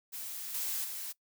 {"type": "noise with level steps", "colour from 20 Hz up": "blue", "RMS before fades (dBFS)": [-41, -35, -40], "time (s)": [0.12, 1.13], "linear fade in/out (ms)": 20, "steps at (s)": [0.54, 0.84], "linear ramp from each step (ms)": 5, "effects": ["noise-tail reverb RT60 0.1 s tail -21 dB re dry"]}